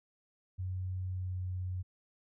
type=tone with pitch glide; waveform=sine; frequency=92.5 to 91.65 Hz; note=F#2 to F#2; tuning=0 to -16 cents; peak=-34 dBFS; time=0.58-1.83 s; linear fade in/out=20 ms; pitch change=-16 cents; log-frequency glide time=1.07-1.39 s; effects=none